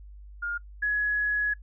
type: tone pair in turn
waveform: sine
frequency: 1415 / 1682.7 Hz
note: F6 / G#6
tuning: +22 / +22 cents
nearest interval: minor third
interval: 300 cents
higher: second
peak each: -28 / -23 dBFS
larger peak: second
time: 0.42-0.58 / 0.82-1.54 s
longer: second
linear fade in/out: 10 ms
effects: noise-tail reverb RT60 0.1 s tail -24 dB re dry + added 50 Hz sine -43 dBFS peak until 1.62 s